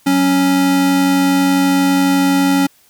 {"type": "tone pair together", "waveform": "square", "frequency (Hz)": [185.14, 277.2], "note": ["F#3", "C#4"], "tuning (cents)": [1, 0], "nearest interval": "perfect fifth", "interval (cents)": 699, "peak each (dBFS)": [-20, -12], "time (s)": [0.06, 2.67], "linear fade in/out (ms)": 10, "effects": ["white hiss -52 dBFS RMS until 2.89 s"]}